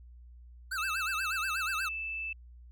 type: tone with vibrato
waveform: square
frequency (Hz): 1400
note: F6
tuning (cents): +4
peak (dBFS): -33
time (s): 0.71-1.89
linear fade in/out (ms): 10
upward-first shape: sine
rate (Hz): 8.3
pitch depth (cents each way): 220
type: tone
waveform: sine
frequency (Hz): 2637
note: E7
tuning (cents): 0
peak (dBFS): -34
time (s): 0.78-2.33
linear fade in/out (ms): 5
effects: added 60 Hz sine -49 dBFS peak until 2.71 s